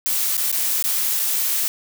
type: noise with dropouts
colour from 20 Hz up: blue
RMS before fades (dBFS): -21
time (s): 0.06-1.68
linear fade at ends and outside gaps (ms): 0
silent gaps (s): 0.369-0.378 / 0.516-0.526 / 0.826-0.84 / 1.194-1.198
effects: none